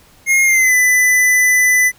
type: tone with pitch glide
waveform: square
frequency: 2142 to 1998.6 Hz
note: C7 to B6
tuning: +40 to +20 cents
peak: -10 dBFS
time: 0.26-1.92 s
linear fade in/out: 50 ms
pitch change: -120 cents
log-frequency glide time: 0.44-0.74 s
effects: pink hiss -48 dBFS RMS until 1.98 s